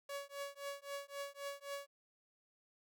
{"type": "tone with tremolo", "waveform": "sawtooth", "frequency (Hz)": 563, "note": "C#5", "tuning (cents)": 27, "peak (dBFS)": -36, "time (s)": [0.09, 1.87], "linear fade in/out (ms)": 5, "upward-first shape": "triangle", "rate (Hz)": 3.8, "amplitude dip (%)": 100, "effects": []}